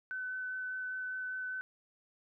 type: tone with vibrato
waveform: sine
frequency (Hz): 1512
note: F#6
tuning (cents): +37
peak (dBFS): -36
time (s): 0.11-1.61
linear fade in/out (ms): 0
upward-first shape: sine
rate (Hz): 5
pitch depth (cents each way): 8
effects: none